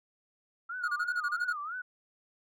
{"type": "tone with vibrato", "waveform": "sine", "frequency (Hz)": 1322, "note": "E6", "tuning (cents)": 5, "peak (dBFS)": -35, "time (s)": [0.69, 1.82], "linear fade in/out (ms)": 10, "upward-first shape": "sine", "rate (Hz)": 3, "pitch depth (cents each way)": 230}
{"type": "tone bursts", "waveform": "triangle", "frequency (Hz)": 1438, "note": "F#6", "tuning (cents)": -50, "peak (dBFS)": -26, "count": 9, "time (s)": [0.83, 1.53], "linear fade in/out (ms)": 10, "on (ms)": 52, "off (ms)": 29}
{"effects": []}